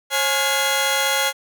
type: tone cluster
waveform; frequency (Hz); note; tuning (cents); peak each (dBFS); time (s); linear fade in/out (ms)
sawtooth; 542 / 838 / 1421 / 2055 / 3337; C#5 / G#5 / F6 / C7 / G#7; -39 / +15 / +30 / -32 / +8; -21; 0.1-1.33; 50
effects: none